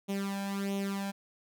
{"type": "tone with flanger", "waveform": "sawtooth", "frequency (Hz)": 197.7, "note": "G3", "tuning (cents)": 15, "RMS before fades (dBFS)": -34, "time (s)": [0.08, 1.12], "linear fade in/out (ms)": 20, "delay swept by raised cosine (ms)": [0.31, 1.25], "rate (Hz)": 1.5, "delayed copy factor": 0.75, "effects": []}